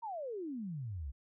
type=exponential sweep; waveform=sine; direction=down; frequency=962 to 61.74 Hz; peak=-38 dBFS; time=0.02-1.12 s; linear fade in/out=20 ms; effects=none